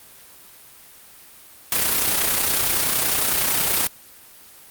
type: noise with amplitude modulation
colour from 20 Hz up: white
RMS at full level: -18 dBFS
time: 1.72-3.87 s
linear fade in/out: 2 ms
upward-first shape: sine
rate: 30.8 Hz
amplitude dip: 45%
effects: white hiss -46 dBFS RMS until 4.7 s + Opus 32 kbps